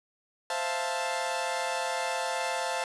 sawtooth chord, F major seventh, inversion second, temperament equal, 523.3 / 659.3 / 698.5 / 880 Hz, C5 / E5 / F5 / A5, 0 / 0 / 0 / 0 cents, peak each -31 / -33 / -31 / -29 dBFS, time 0.5-2.84 s, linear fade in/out 2 ms, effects resampled to 24000 Hz + 9-bit

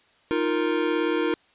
square chord, Eb suspended second, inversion none, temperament equal, 311.1 / 349.2 / 466.2 Hz, Eb4 / F4 / Bb4, 0 / 0 / 0 cents, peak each -27 dBFS, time 0.31-1.34 s, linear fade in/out 0 ms, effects white hiss -60 dBFS RMS until 1.54 s + resampled to 8000 Hz

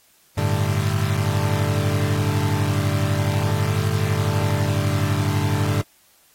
40% pulse chord, G suspended second, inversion none, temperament equal, 98 / 110 / 146.83 Hz, G2 / A2 / D3, 0 / 0 / 0 cents, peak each -21 / -23 / -23 dBFS, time 0.37-5.82 s, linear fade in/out 10 ms, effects white hiss -57 dBFS RMS until 6.34 s + AAC 48 kbps

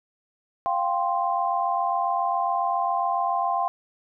sine chord, F suspended second, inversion none, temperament just, 698.5 / 785.8 / 1047.7 Hz, F5 / G5 / C6, 0 / +4 / +2 cents, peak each -26 dBFS, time 0.66-3.68 s, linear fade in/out 0 ms, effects none

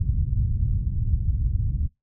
white low-pass noise, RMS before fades -23 dBFS, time 0-1.88 s, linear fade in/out 10 ms, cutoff 110 Hz, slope 24 dB/octave, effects noise-tail reverb RT60 0.2 s tail -24 dB re dry

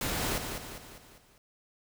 pink noise with echo, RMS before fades -32 dBFS, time 0.01-0.38 s, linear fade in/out 2 ms, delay 200 ms, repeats 5, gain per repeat -6 dB, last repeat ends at 1.38 s, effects none

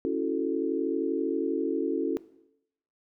sine chord, F# minor seventh, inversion second, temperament equal, 277.2 / 329.6 / 370 / 440 Hz, C#4 / E4 / F#4 / A4, 0 / 0 / 0 / 0 cents, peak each -31 dBFS, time 0.05-2.17 s, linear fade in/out 0 ms, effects noise-tail reverb RT60 0.8 s tail -18 dB re dry

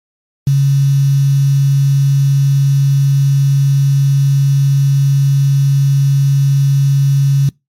sine tone with quantisation, 138.59 Hz, C#3, in tune, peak -7 dBFS, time 0.47-7.49 s, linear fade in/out 2 ms, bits 5, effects noise-tail reverb RT60 0.2 s tail -24 dB re dry + MP3 64 kbps

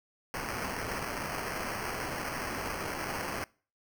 white noise with sample-and-hold, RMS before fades -36 dBFS, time 0.34-3.44 s, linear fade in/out 0 ms, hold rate 3675 Hz, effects noise-tail reverb RT60 0.4 s tail -24 dB re dry

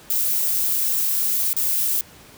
violet noise with dropouts, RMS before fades -21 dBFS, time 0.1-2.01 s, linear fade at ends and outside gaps 2 ms, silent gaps 1.532-1.565 s, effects pink hiss -46 dBFS RMS until 2.37 s + high-pass 60 Hz 12 dB/octave

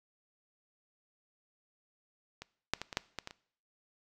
clicks, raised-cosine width 0.2 ms, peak -26 / -11 / -20 / -23 / -12 / -19 / -23 / -30 dBFS, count 8, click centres 2.42 / 2.736 / 2.816 / 2.928 / 2.971 / 3.187 / 3.274 / 3.309 s, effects noise-tail reverb RT60 0.6 s tail -21 dB re dry

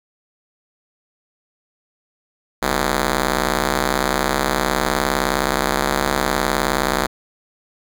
5% pulse ring-modulated tone, 138.59 Hz, C#3, in tune, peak -3 dBFS, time 2.62-7.07 s, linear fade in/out 10 ms, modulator 99 Hz, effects none

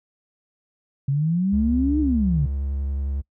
sine exponential two-way sweep, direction up then down, 134 to 311.1 to 134 Hz, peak -18 dBFS, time 1.08-2.46 s, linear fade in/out 5 ms, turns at 2 s
triangle tone with vibrato, 69.3 Hz, C#2, in tune, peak -21 dBFS, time 1.52-3.22 s, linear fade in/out 20 ms, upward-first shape triangle, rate 11 Hz, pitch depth 25 cents each way
effects noise-tail reverb RT60 0.1 s tail -24 dB re dry

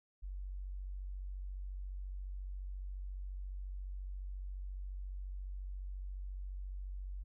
sine tone, 47.18 Hz, F#1, 34 cents sharp, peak -40 dBFS, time 0.22-7.24 s, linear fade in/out 20 ms, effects none

